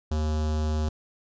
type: tone with notch filter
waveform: square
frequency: 77 Hz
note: D#2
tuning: 17 cents flat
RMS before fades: -26 dBFS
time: 0.11-0.89 s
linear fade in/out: 5 ms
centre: 2100 Hz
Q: 1.1
effects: resampled to 16000 Hz